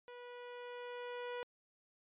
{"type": "tone with level ramp", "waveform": "sawtooth", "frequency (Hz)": 488.2, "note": "B4", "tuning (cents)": -20, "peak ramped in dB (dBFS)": [-46, -36], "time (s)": [0.08, 1.43], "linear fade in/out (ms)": 0, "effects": ["resampled to 8000 Hz"]}